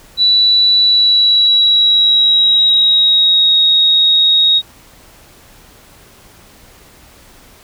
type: tone with pitch glide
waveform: sine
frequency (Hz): 3951 to 3764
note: B7 to A#7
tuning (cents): 0 to +16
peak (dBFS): -7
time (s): 0.17-4.62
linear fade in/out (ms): 50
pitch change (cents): -84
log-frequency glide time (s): 0.81-3.55
effects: pink hiss -43 dBFS RMS until 7.63 s